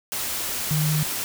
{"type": "tone in noise", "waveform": "sine", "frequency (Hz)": 153.1, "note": "D#3", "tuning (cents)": -28, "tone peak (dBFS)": -20, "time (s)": [0.71, 1.03], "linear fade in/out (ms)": 0, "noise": "white", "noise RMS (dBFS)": -28, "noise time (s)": [0.12, 1.24], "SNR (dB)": 5, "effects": []}